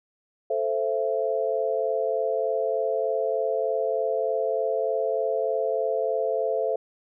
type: chord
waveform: sine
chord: A minor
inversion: none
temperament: equal with one note detuned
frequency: 440 / 523.3 / 670.4 Hz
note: A4 / C5 / E5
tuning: 0 / 0 / +29 cents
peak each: -27 dBFS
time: 0.5-6.76 s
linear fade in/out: 5 ms
effects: none